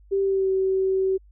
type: tone with pitch glide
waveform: sine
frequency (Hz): 392 to 381.1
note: G4 to G4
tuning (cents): 0 to -49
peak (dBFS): -19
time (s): 0.11-1.18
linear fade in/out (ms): 20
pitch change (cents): -49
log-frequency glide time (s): 0.21-0.5
effects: added 50 Hz sine -49 dBFS peak until 1.31 s